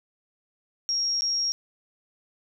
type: tone with dropouts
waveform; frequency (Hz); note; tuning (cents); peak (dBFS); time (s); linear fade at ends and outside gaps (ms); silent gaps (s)
sine; 5588; F8; 0; -23; 0.89-1.52; 0; 1.209-1.22
effects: none